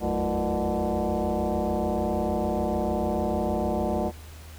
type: tone with frequency modulation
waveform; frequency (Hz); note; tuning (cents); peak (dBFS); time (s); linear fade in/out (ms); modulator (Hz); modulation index
sine; 189.3; F#3; +40; -23; 0-4.12; 50; 137; 4.5
effects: added 78 Hz sine -41 dBFS peak until 4.58 s + pink hiss -49 dBFS RMS until 4.58 s